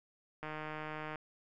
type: click train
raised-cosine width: 0.5 ms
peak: -27 dBFS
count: 113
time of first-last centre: 0.43-1.157 s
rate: 154 Hz
effects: none